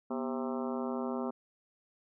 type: harmonic tone with a mistuned harmonic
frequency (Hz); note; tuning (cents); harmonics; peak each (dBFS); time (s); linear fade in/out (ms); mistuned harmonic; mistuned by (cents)
132.2; C3; +18; 2 / 3 / 4 / 5 / 6 / 7 / 8 / 9 / 10; -35 / -39 / -41 / -43 / -45 / -46 / -47 / -48 / -49; 0.1-1.31; 10; 2; -140
effects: none